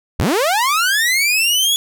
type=linear sweep; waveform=sawtooth; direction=up; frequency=43.16 to 3408 Hz; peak=-10 dBFS; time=0.19-1.76 s; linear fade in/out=0 ms; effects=none